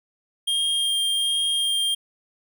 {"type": "tone with vibrato", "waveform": "square", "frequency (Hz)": 3214, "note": "G7", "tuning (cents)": 43, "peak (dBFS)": -21, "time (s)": [0.47, 1.95], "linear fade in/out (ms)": 10, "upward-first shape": "sine", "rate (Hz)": 1.3, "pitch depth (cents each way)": 9, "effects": []}